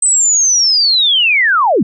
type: linear sweep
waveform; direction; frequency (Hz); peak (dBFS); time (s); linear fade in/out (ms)
sine; down; 8220 to 159.7; -8; 0.02-1.83; 5
effects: none